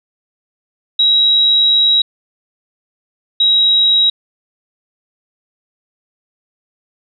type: tone pair in turn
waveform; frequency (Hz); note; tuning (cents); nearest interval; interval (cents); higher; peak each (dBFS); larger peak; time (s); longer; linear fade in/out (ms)
sine; 3852 / 3837; B7 / A#7; -44 / +49; unison; 7; first; -8; neither; 0.99-2.02 / 3.4-4.1; first; 5
effects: none